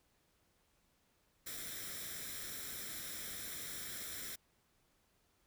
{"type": "noise with comb filter", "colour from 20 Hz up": "white", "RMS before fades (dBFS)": -45, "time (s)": [1.46, 4.36], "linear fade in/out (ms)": 10, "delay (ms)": 0.54, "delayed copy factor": 0.65, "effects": ["pink hiss -75 dBFS RMS until 5.46 s"]}